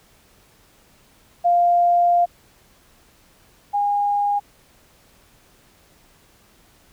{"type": "tone pair in turn", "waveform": "sine", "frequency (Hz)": [698.5, 815.8], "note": ["F5", "G#5"], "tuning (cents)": [0, -31], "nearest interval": "minor third", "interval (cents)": 269, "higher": "second", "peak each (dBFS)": [-13, -17], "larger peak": "first", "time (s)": [[1.44, 2.26], [3.73, 4.4]], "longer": "first", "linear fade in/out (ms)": 20, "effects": ["pink hiss -55 dBFS RMS until 6.92 s"]}